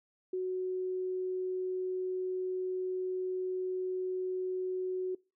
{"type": "tone", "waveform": "sine", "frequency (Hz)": 370, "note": "F#4", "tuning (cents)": 0, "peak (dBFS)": -31, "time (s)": [0.33, 5.15], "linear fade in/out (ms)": 5, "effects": ["noise-tail reverb RT60 0.3 s tail -24 dB re dry"]}